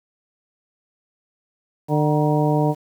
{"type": "harmonic tone with a mistuned harmonic", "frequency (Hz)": 150, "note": "D3", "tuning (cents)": 37, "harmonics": [1, 2, 3, 4, 5, 6], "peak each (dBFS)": [-19, -22, -24, -25, -26, -27], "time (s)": [1.88, 2.75], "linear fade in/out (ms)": 50, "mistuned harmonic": 6, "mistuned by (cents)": 86, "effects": ["8-bit"]}